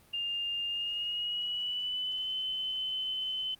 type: tone with pitch glide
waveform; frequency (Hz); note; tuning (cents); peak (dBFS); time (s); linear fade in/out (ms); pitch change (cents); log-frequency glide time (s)
sine; 2808 to 3045; F7 to F#7; +9 to +49; -31; 0.13-3.55; 10; +140; 0.67-2.29
effects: pink hiss -61 dBFS RMS until 3.59 s + Opus 32 kbps